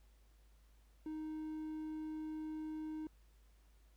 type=tone; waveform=triangle; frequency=311.1 Hz; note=D#4; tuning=in tune; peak=-39 dBFS; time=1.06-3.07 s; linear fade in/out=2 ms; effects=added 52 Hz sine -63 dBFS peak until 3.96 s + pink hiss -75 dBFS RMS until 3.96 s